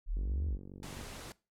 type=linear two-way sweep; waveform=sine; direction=up then down; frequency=32.7 to 79.4 to 34.85 Hz; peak=-31 dBFS; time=0.06-0.59 s; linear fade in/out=50 ms; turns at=0.47 s
type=click train; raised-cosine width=3 ms; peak=-35 dBFS; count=41; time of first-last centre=0.17-1.012 s; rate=47.5 Hz
type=noise; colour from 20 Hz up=pink; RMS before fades=-46 dBFS; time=0.83-1.32 s; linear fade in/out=0 ms
effects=noise-tail reverb RT60 0.3 s tail -21 dB re dry + low-pass 11000 Hz 12 dB/octave